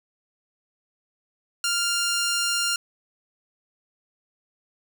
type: tone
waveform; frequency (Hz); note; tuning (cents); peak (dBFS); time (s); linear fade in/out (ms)
10% pulse; 1396.9; F6; 0; -14; 1.64-2.76; 2
effects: none